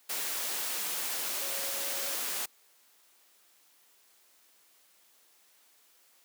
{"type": "tone in noise", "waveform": "sine", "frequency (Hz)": 551, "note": "C#5", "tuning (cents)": -11, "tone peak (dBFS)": -45, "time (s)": [1.41, 2.16], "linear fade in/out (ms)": 10, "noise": "white", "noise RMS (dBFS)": -34, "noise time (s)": [0.09, 2.46], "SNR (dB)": -14, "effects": ["white hiss -64 dBFS RMS until 6.24 s", "high-pass 300 Hz 12 dB/octave"]}